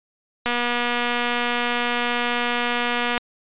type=click train; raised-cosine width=0.3 ms; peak=-7 dBFS; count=656; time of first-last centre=0.46-3.178 s; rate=241 Hz; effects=resampled to 8000 Hz